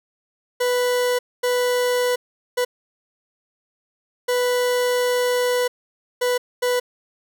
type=tone bursts at uneven times; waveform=40% pulse; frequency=493.9 Hz; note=B4; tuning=in tune; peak=-17 dBFS; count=6; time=0.6-1.19 / 1.43-2.16 / 2.57-2.65 / 4.28-5.68 / 6.21-6.38 / 6.62-6.8 s; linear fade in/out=10 ms; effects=none